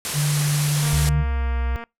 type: low-pass noise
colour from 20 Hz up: white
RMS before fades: -28 dBFS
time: 0.05-1.09 s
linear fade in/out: 0 ms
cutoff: 12000 Hz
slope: 48 dB/octave
type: tone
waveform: sine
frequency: 147.3 Hz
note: D3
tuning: 6 cents sharp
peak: -18 dBFS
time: 0.13-1.25 s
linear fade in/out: 50 ms
type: click train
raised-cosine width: 0.5 ms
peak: -21 dBFS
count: 236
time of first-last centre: 0.83-1.839 s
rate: 233 Hz
type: tone with pitch glide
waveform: sine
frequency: 69.3 to 63.55 Hz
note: C#2 to C2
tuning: 0 to -50 cents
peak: -20 dBFS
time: 0.93-1.76 s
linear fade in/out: 0 ms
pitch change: -150 cents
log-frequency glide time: 1.21-1.56 s
effects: noise-tail reverb RT60 0.2 s tail -26 dB re dry